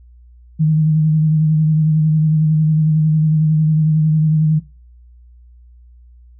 sine tone with vibrato, 155.56 Hz, D#3, in tune, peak -10 dBFS, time 0.59-4.6 s, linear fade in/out 20 ms, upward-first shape sine, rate 11 Hz, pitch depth 28 cents each way, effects noise-tail reverb RT60 0.3 s tail -18 dB re dry + added 60 Hz sine -41 dBFS peak until 6.39 s

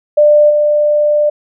sine tone with level steps, 595 Hz, D5, 22 cents sharp, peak -4 / -8 dBFS, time 0.17-1.3 s, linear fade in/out 10 ms, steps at 0.49 s, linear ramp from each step 20 ms, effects none

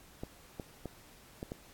clicks, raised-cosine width 2 ms, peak -25 dBFS, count 5, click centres 0.235 / 0.598 / 0.857 / 1.429 / 1.519 s, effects pink hiss -58 dBFS RMS until 1.73 s + AAC 64 kbps

